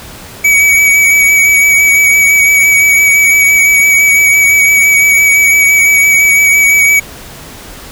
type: tone with vibrato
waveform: square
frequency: 2269 Hz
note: C#7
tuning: 40 cents sharp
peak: -5 dBFS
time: 0.44-7 s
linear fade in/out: 10 ms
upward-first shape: sine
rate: 5.9 Hz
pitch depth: 19 cents each way
effects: pink hiss -30 dBFS RMS until 7.91 s